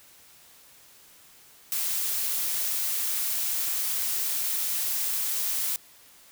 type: noise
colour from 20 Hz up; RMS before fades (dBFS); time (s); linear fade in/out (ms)
blue; -28; 1.72-5.76; 0
effects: white hiss -54 dBFS RMS until 6.31 s